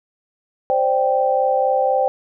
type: chord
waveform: sine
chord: C suspended second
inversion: none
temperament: equal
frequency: 523.3 / 587.3 / 784 Hz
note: C5 / D5 / G5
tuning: 0 / 0 / 0 cents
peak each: -18 / -22 / -18 dBFS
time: 0.7-2.08 s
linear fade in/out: 0 ms
effects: none